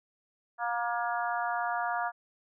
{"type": "harmonic tone with a mistuned harmonic", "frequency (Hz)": 236.7, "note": "A#3", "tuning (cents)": 27, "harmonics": [3, 4, 5, 6, 7], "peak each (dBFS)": [-32, -35, -37, -36, -39], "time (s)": [0.58, 2.12], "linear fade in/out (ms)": 50, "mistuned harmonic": 7, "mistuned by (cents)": 16, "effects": []}